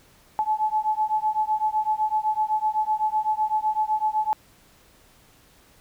sine beating tone pair, 857 / 864.9 Hz, A5 / A5, -46 / -30 cents, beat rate 7.9 Hz, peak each -24 dBFS, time 0.39-4.33 s, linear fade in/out 0 ms, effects pink hiss -56 dBFS RMS until 5.8 s

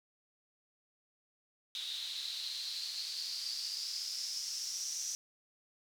white noise with band-pass filter sweep, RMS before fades -40 dBFS, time 1.75-5.15 s, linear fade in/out 0 ms, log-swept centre 3700 to 5900 Hz, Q 7.9, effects none

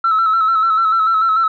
sine tone with vibrato, 1318.5 Hz, E6, in tune, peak -10 dBFS, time 0.04-1.48 s, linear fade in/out 5 ms, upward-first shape square, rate 6.8 Hz, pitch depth 37 cents each way, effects tanh soft clip ceiling -8 dBFS

